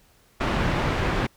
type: low-pass noise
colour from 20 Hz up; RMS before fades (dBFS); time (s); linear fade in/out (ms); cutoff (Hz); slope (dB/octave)
pink; -24; 0.4-1.27; 10; 2400; 12
effects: pink hiss -59 dBFS RMS until 1.36 s